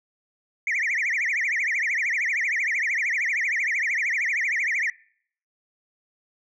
sine tone with vibrato, 2060 Hz, C7, 28 cents flat, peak -20 dBFS, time 0.67-4.9 s, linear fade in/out 2 ms, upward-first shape triangle, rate 13 Hz, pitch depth 290 cents each way, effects noise-tail reverb RT60 0.6 s tail -24 dB re dry + tanh soft clip ceiling -20 dBFS

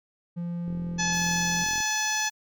triangle tone, 172.5 Hz, F3, 21 cents flat, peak -27 dBFS, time 0.36-1.65 s, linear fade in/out 20 ms
click train, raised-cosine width 3 ms, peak -29 dBFS, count 49, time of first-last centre 0.68-1.804 s, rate 42.7 Hz
harmonic tone, 859 Hz, A5, 42 cents flat, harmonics 1 / 2 / 3 / 4 / 5 / 6 / 7 / 8, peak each -32 / -30 / -34 / -36 / -37 / -37 / -29 / -39 dBFS, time 0.98-2.3 s, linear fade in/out 20 ms
white band-stop noise, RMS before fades -46 dBFS, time 1.11-2.31 s, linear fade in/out 50 ms, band 290 to 5000 Hz, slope 24 dB/octave
effects none

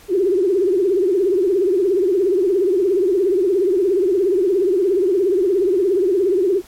sine tone with vibrato, 376.2 Hz, F#4, 29 cents sharp, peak -13 dBFS, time 0.08-6.62 s, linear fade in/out 50 ms, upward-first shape triangle, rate 17 Hz, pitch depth 190 cents each way, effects pink hiss -46 dBFS RMS until 6.67 s + MP3 64 kbps

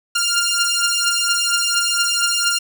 10% pulse beating tone pair, 1396.9 / 1401.2 Hz, F6 / F6, 0 / +5 cents, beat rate 4.3 Hz, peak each -11 dBFS, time 0.15-2.59 s, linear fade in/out 10 ms, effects none

